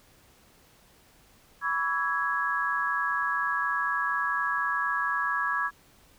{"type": "chord", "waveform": "sine", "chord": "C# minor seventh", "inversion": "third", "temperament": "equal with one note detuned", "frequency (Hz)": [987.8, 1132, 1318.5, 1661.2], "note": ["B5", "C#6", "E6", "G#6"], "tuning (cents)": [0, 36, 0, 0], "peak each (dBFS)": [-34, -30, -34, -28], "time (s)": [1.61, 5.71], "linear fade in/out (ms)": 50, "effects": ["pink hiss -59 dBFS RMS until 6.18 s"]}